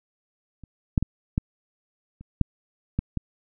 clicks, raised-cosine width 5 ms, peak -30 / -6 / -12 / -9 / -30 / -6 / -11 / -14 dBFS, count 8, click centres 0.637 / 0.978 / 1.026 / 1.379 / 2.21 / 2.413 / 2.99 / 3.173 s, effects none

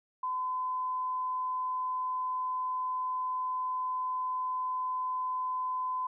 sine tone, 1017 Hz, C6, 50 cents flat, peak -30 dBFS, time 0.23-6.07 s, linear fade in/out 5 ms, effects none

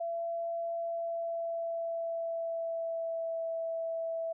sine tone with pitch glide, 674 to 658.6 Hz, E5 to E5, +38 to -2 cents, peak -32 dBFS, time 0-4.33 s, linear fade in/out 10 ms, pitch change -40 cents, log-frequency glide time 0.73-3.44 s, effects none

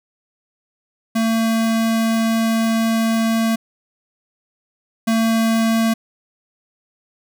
square tone pair in turn, 225.5 / 225.5 Hz, A3 / A3, +43 / +43 cents, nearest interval unison, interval 0 cents, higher neither, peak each -16 / -15 dBFS, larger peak second, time 1.15-3.56 / 5.07-5.94 s, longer first, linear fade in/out 10 ms, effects none

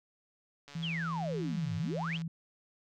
click train, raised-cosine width 0.2 ms, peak -33 dBFS, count 221, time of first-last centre 0.68-2.218 s, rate 143 Hz
sine tone, 164.81 Hz, E3, in tune, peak -34 dBFS, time 0.75-2.28 s, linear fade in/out 5 ms
sine exponential two-way sweep, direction down then up, 3520 to 92.7 to 3520 Hz, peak -35 dBFS, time 0.82-2.18 s, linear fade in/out 20 ms, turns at 1.76 s
effects none

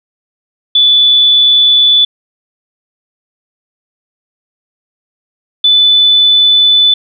sine tone pair in turn, 3471 / 3495 Hz, A7 / A7, -24 / -12 cents, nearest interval unison, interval 12 cents, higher second, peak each -4 dBFS, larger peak neither, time 0.75-2.05 / 5.64-6.94 s, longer neither, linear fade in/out 5 ms, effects none

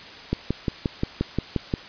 click train, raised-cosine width 3 ms, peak -9 dBFS, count 9, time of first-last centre 0.33-1.738 s, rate 5.68 Hz, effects white hiss -41 dBFS RMS until 1.88 s + resampled to 11025 Hz

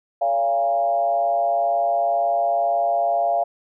sine tone with frequency modulation, 690 Hz, F5, 21 cents flat, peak -17 dBFS, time 0.21-3.44 s, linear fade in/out 10 ms, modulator 122 Hz, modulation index 0.81, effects none

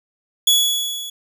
sawtooth tone with level ramp, 3385 Hz, G#7, 32 cents sharp, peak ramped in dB -7 to -26 dBFS, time 0.47-1.1 s, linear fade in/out 5 ms, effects none

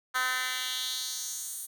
10% pulse tone with high-pass filter sweep, 255.2 Hz, C4, 43 cents flat, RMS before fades -33 dBFS, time 0.14-1.67 s, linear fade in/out 20 ms, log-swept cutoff 1400 to 10000 Hz, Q 2.1, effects none

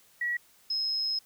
sine tone pair in turn, 1925 / 5139 Hz, B6 / E8, -45 / -45 cents, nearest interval octave + perfect fourth, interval 1700 cents, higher second, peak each -27 dBFS, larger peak neither, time 0.21-0.37 / 0.7-1.19 s, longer second, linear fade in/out 5 ms, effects white hiss -61 dBFS RMS until 1.25 s

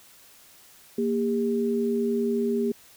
sine tone pair together, 233.1 / 402.7 Hz, A#3 / G4, 0 / +47 cents, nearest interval major sixth, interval 947 cents, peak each -25 dBFS, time 0.98-2.72 s, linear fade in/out 5 ms, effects white hiss -53 dBFS RMS until 2.96 s

